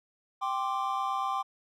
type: chord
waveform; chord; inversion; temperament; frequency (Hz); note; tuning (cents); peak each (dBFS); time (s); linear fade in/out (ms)
triangle; G suspended fourth; none; equal; 784 / 1046.5 / 1174.7; G5 / C6 / D6; 0 / 0 / 0; -31; 0.41-1.43; 20
effects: none